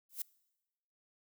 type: noise with exponential growth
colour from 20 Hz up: violet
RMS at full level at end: -33 dBFS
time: 0.09-0.22 s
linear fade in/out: 5 ms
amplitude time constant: 28 ms
effects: noise-tail reverb RT60 1.0 s tail -23 dB re dry